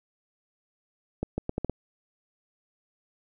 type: accelerating click train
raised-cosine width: 2 ms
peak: -15 dBFS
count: 6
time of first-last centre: 1.23-1.697 s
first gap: 150 ms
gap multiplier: 0.76
effects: none